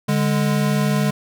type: tone pair together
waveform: square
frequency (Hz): 146.46 / 206.4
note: D3 / G#3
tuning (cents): -4 / -10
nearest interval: tritone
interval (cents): 594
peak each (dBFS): -20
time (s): 0.08-1.11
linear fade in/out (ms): 10
effects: none